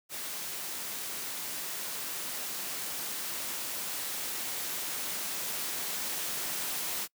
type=noise with level ramp; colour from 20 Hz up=white; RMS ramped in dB=-38 to -34 dBFS; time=0.09-7.08 s; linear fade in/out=50 ms; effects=noise-tail reverb RT60 0.1 s tail -25 dB re dry + high-pass 150 Hz 12 dB/octave